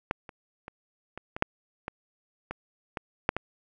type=clicks; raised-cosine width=0.5 ms; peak=-11 / -27 / -25 / -23 / -20 / -6 / -18 / -19 / -17 / -6 / -14 dBFS; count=11; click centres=0.111 / 0.292 / 0.681 / 1.176 / 1.365 / 1.424 / 1.881 / 2.51 / 2.972 / 3.291 / 3.366 s; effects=none